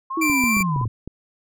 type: tone with vibrato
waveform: sine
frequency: 1046.5 Hz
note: C6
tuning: in tune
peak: -25 dBFS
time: 0.1-0.85 s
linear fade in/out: 10 ms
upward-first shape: triangle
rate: 2.6 Hz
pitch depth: 120 cents each way
type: linear sweep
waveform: sine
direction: down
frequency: 334 to 103.83 Hz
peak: -20 dBFS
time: 0.17-0.88 s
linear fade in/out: 5 ms
type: tone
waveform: 45% pulse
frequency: 2349 Hz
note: D7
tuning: in tune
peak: -19 dBFS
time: 0.21-0.63 s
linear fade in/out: 10 ms
type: clicks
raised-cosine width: 3 ms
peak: -19 dBFS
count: 8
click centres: 0.299 / 0.439 / 0.569 / 0.606 / 0.762 / 0.813 / 0.855 / 1.076 s
effects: none